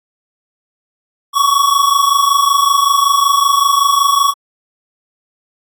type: tone pair together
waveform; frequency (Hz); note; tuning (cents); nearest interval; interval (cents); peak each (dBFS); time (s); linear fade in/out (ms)
square; 1108.7 / 1134; C#6 / C#6; 0 / +39; unison; 39; -13; 1.33-4.34; 50
effects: AAC 64 kbps